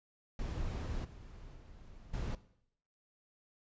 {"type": "noise with level steps", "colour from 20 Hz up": "brown", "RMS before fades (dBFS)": [-38, -51, -54, -37], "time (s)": [0.39, 2.35], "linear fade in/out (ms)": 2, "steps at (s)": [1.04, 1.55, 2.13], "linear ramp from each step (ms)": 10, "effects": ["noise-tail reverb RT60 0.7 s tail -17 dB re dry", "resampled to 16000 Hz"]}